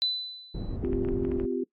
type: tone with exponential decay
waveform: sine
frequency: 4000 Hz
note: B7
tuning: 21 cents sharp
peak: -22 dBFS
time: 0.02-0.76 s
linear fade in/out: 0 ms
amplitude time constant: 160 ms
type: low-pass noise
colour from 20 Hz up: pink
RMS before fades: -33 dBFS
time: 0.54-1.46 s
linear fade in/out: 10 ms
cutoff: 310 Hz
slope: 12 dB/octave
type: chord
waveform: sine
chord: C suspended fourth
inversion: none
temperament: equal with one note detuned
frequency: 255.8 / 349.2 / 392 Hz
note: C4 / F4 / G4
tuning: -39 / 0 / 0 cents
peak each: -31 dBFS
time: 0.83-1.64 s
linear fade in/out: 5 ms
type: clicks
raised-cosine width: 0.5 ms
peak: -30 dBFS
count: 7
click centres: 0.848 / 0.931 / 1.049 / 1.087 / 1.25 / 1.317 / 1.399 s
effects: noise-tail reverb RT60 0.1 s tail -21 dB re dry + AAC 48 kbps